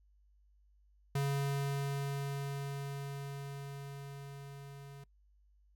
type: tone with level ramp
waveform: square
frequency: 139.8 Hz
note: C#3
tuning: 15 cents sharp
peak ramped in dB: -31 to -49 dBFS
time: 1.15-5.04 s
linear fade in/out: 5 ms
effects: noise-tail reverb RT60 0.1 s tail -23 dB re dry + added 50 Hz sine -64 dBFS peak until 5.75 s

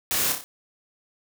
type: noise with echo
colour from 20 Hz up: white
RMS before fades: -25 dBFS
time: 0.11-0.32 s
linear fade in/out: 0 ms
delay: 30 ms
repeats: 4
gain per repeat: -5 dB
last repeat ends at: 0.44 s
effects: none

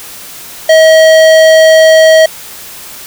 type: tone with hard clipping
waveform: sine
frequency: 638 Hz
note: D#5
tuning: 43 cents sharp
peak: -3 dBFS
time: 0.69-2.26 s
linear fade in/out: 5 ms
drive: 16 dB
effects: white hiss -28 dBFS RMS until 3.06 s

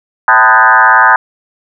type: tone with frequency modulation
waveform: sine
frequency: 1244.5 Hz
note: D#6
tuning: in tune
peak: -3 dBFS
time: 0.28-1.16 s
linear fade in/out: 2 ms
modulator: 117 Hz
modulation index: 3.8
effects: none

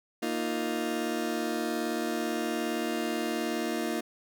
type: chord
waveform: 30% pulse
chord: Bb suspended fourth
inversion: none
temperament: just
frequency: 233.1 / 310.8 / 349.6 Hz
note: Bb3 / Eb4 / F4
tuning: 0 / -2 / +2 cents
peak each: -31 dBFS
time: 0.22-4.01 s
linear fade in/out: 10 ms
effects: none

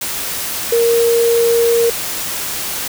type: tone in noise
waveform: sine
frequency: 466.2 Hz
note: A#4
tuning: in tune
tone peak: -10 dBFS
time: 0.72-1.9 s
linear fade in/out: 5 ms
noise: white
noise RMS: -22 dBFS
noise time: 0.01-2.88 s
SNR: +9 dB
effects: none

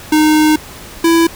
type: tone pair in turn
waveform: square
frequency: 307.7 / 332.3 Hz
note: D#4 / E4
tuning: -19 / +14 cents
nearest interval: minor second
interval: 133 cents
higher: second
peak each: -8 dBFS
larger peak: neither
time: 0.12-0.56 / 1.04-1.27 s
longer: first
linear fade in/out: 5 ms
effects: pink hiss -33 dBFS RMS until 1.35 s

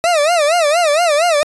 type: tone with vibrato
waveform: 40% pulse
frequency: 640 Hz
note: D#5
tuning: 49 cents sharp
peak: -10 dBFS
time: 0.04-1.43 s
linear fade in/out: 0 ms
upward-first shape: sine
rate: 4.3 Hz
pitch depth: 180 cents each way
effects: resampled to 24000 Hz

